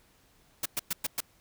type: noise bursts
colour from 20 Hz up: white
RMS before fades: -30 dBFS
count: 5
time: 0.63-1.205 s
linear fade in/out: 5 ms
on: 27 ms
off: 110 ms
effects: pink hiss -64 dBFS RMS until 1.4 s